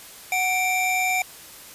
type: tone pair together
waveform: square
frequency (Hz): 740 / 2349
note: F#5 / D7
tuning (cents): 0 / 0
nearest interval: octave + minor sixth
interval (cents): 2000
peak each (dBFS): -25 / -23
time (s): 0.32-1.22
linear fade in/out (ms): 2
effects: white hiss -43 dBFS RMS until 1.74 s + resampled to 32000 Hz